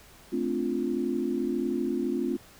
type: chord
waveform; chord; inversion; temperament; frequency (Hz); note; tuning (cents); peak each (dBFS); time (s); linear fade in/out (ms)
sine; D minor seventh; second; equal; 220 / 261.6 / 293.7 / 349.2; A3 / C4 / D4 / F4; 0 / 0 / 0 / 0; -33 / -30 / -34 / -30; 0.32-2.37; 10
effects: pink hiss -53 dBFS RMS until 2.59 s